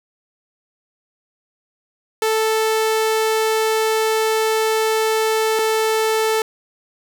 sawtooth tone pair in turn, 440 / 440 Hz, A4 / A4, 0 / 0 cents, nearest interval unison, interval 0 cents, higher neither, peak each -12 dBFS, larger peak neither, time 2.22-5.59 / 5.59-6.42 s, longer first, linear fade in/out 2 ms, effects none

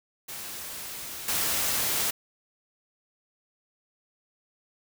white noise with level steps, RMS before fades -38 / -27 dBFS, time 0.28-2.11 s, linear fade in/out 10 ms, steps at 1.28 s, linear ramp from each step 5 ms, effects none

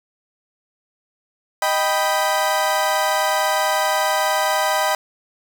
30% pulse chord, Eb augmented, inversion none, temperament equal, 622.3 / 784 / 987.8 Hz, Eb5 / G5 / B5, 0 / 0 / 0 cents, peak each -19 dBFS, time 1.62-4.95 s, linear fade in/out 2 ms, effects 7-bit

